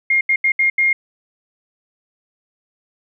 sine tone bursts at uneven times, 2130 Hz, C7, 30 cents sharp, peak -12 dBFS, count 5, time 0.1-0.21 / 0.29-0.36 / 0.44-0.52 / 0.59-0.7 / 0.78-0.93 s, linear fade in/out 5 ms, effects none

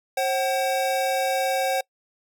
square tone pair together, 535.3 / 757 Hz, C5 / F#5, +39 / +39 cents, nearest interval tritone, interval 600 cents, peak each -25 dBFS, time 0.17-1.81 s, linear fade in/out 5 ms, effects noise-tail reverb RT60 0.1 s tail -25 dB re dry

